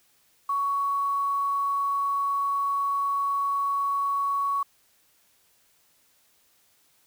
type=tone with quantisation; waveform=sine; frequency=1118 Hz; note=C#6; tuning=14 cents sharp; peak=-23 dBFS; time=0.49-4.63 s; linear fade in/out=5 ms; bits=8; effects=white hiss -64 dBFS RMS until 7.06 s